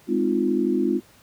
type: chord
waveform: sine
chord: F minor seventh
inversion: first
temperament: equal with one note detuned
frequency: 207.7 / 257.6 / 311.1 / 349.2 Hz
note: Ab3 / C4 / Eb4 / F4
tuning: 0 / -27 / 0 / 0 cents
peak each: -26 / -24 / -26 / -23 dBFS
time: 0.07-1.01 s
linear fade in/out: 50 ms
effects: pink hiss -54 dBFS RMS until 1.22 s + high-pass 60 Hz 12 dB/octave